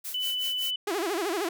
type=noise with tremolo; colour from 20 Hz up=blue; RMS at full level=-35 dBFS; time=0.04-0.71 s; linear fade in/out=10 ms; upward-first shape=sine; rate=5.3 Hz; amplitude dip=90%
type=tone; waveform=sine; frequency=2995 Hz; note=F#7; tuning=20 cents sharp; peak=-27 dBFS; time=0.14-0.76 s; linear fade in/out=5 ms
type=tone with vibrato; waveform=sawtooth; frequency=370 Hz; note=F#4; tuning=in tune; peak=-23 dBFS; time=0.87-1.49 s; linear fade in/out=5 ms; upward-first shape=sine; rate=13 Hz; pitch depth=230 cents each way
effects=none